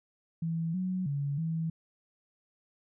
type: tone with pitch steps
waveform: sine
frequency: 164.6 / 184.8 / 141.9 / 162.6 Hz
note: E3 / F#3 / C#3 / E3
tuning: -2 / -2 / +41 / -23 cents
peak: -29 dBFS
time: 0.42-1.7 s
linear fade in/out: 5 ms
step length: 320 ms
effects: none